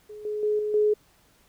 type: tone with level steps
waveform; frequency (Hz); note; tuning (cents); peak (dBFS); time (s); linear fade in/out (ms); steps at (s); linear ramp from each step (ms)
sine; 422.2; G#4; +29; -38 / -27 / -21 / -25 / -18; 0.09-0.94; 10; 0.25 / 0.43 / 0.59 / 0.74; 2
effects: pink hiss -61 dBFS RMS until 1.48 s